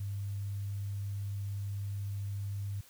sine tone, 100 Hz, G2, 35 cents sharp, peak -34 dBFS, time 0-2.81 s, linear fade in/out 5 ms, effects white hiss -59 dBFS RMS until 2.89 s

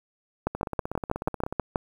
two click trains, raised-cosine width 1 ms, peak -17 / -10 dBFS, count 17 / 9, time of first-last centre 0.55-1.526 / 0.47-1.758 s, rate 16.4 / 6.21 Hz, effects 8-bit

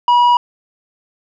sine tone with tanh clipping, 968 Hz, B5, 35 cents flat, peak -9 dBFS, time 0.08-0.37 s, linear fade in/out 2 ms, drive 6 dB, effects none

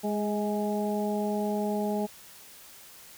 harmonic tone with a mistuned harmonic, 207.7 Hz, G#3, in tune, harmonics 1 / 2 / 3 / 4, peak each -29 / -32 / -34 / -35 dBFS, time 0.03-2.07 s, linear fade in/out 20 ms, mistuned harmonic 3, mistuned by +29 cents, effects white hiss -50 dBFS RMS until 3.17 s

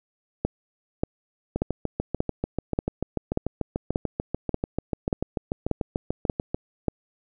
two click trains, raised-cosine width 2 ms, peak -12 / -9 dBFS, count 35 / 12, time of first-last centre 1.56-6.545 / 0.45-6.883 s, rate 6.82 / 1.71 Hz, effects none

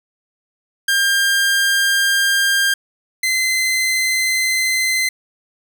sawtooth tone pair in turn, 1600 / 2059 Hz, G6 / C7, +35 / -28 cents, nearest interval major third, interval 437 cents, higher second, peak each -10 / -12 dBFS, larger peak first, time 0.88-2.74 / 3.23-5.09 s, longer neither, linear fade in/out 5 ms, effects none

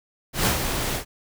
pink noise with ADSR envelope, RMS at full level -19 dBFS, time 0.33-1.05 s, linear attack 130 ms, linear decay 110 ms, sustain -7 dB, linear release 96 ms, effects none

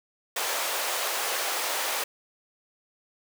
pink high-pass noise, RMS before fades -29 dBFS, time 0.36-2.04 s, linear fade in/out 5 ms, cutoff 500 Hz, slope 24 dB/octave, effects none

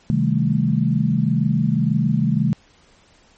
sine chord, A half-diminished seventh, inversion first, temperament just, 132 / 158.4 / 198 / 220 Hz, C3 / Eb3 / G3 / A3, +16 / +31 / +18 / 0 cents, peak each -21 / -20 / -22 / -21 dBFS, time 0.1-2.53 s, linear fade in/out 0 ms, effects pink hiss -54 dBFS RMS until 3.37 s + MP3 32 kbps

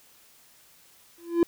triangle tone with exponential growth, 340 Hz, F4, 46 cents flat, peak -12 dBFS, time 1.18-1.43 s, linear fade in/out 1 ms, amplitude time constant 54 ms, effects white hiss -57 dBFS RMS until 1.47 s

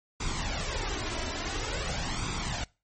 pink noise with flanger, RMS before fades -32 dBFS, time 0.2-2.64 s, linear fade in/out 5 ms, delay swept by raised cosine 0.83 to 3.03 ms, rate 0.48 Hz, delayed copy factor +0.6, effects noise-tail reverb RT60 0.3 s tail -24 dB re dry + MP3 32 kbps

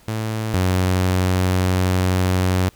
sawtooth tone pair in turn, 110 / 92.24 Hz, A2 / F#2, 0 / -5 cents, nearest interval minor third, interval 305 cents, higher first, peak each -18 / -12 dBFS, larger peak second, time 0.08-0.54 / 0.54-2.69 s, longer second, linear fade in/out 0 ms, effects pink hiss -52 dBFS RMS until 2.75 s

